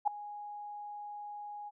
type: tone with ADSR envelope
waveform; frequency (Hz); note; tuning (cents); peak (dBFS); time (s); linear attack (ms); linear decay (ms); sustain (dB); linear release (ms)
sine; 828; G#5; -5; -22; 0.05-1.71; 25; 3; -19; 32
effects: none